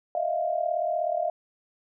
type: tone cluster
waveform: sine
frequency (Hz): 621 / 658 / 697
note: D#5 / E5 / F5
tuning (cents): -3 / -3 / -4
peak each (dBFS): -29 / -31 / -27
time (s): 0.15-1.3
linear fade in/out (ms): 2
effects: none